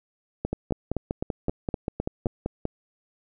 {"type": "two click trains", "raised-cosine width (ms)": 2, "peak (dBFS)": [-13, -13], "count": [8, 12], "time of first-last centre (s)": [[0.45, 2.259], [0.53, 2.654]], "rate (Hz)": [3.87, 5.18], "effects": []}